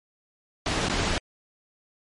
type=noise with dropouts; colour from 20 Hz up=pink; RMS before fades=-25 dBFS; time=0.66-1.18 s; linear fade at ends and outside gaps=1 ms; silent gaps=0.886-0.897 s; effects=low-pass 6000 Hz 12 dB/octave + MP3 48 kbps